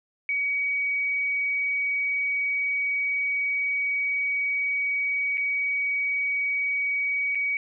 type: tone with dropouts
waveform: sine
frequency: 2261 Hz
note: C#7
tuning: 34 cents sharp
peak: -23 dBFS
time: 0.29-7.57 s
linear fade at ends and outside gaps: 1 ms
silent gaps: 5.373-5.379 / 7.349-7.354 s
effects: none